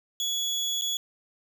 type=tone with dropouts; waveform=30% pulse; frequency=3380 Hz; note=G#7; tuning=30 cents sharp; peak=-24 dBFS; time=0.2-0.97 s; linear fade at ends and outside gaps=1 ms; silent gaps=0.812-0.82 s; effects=none